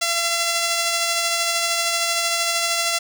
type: tone with tremolo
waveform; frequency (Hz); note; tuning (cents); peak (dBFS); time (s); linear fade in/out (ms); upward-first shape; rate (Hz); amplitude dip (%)
5% pulse; 679; F5; -49; -7; 0.01-2.99; 10; sine; 13; 25
effects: none